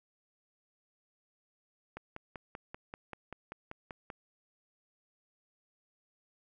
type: click train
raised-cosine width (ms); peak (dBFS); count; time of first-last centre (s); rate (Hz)
0.5; -27; 12; 1.97-4.102; 5.16
effects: none